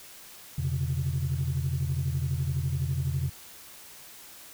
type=tone cluster; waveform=sine; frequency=85.4 / 128.7 / 140.7 Hz; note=F2 / C3 / C#3; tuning=-38 / -28 / +26 cents; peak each=-30 / -29 / -29 dBFS; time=0.58-3.3 s; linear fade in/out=5 ms; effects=tanh soft clip ceiling -20 dBFS + white hiss -48 dBFS RMS until 4.53 s